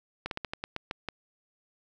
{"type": "slowing click train", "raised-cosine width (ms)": 0.3, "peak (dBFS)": -17, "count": 9, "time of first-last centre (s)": [0.26, 1.087], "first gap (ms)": 52, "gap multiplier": 1.19, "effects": []}